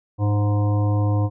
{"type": "harmonic tone with a mistuned harmonic", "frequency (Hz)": 103.9, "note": "G#2", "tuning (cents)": 1, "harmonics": [1, 3, 5, 7, 9, 10], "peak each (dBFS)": [-17, -27, -31, -34, -36, -37], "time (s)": [0.18, 1.3], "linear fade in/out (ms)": 50, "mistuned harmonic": 3, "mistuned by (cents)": -34, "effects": []}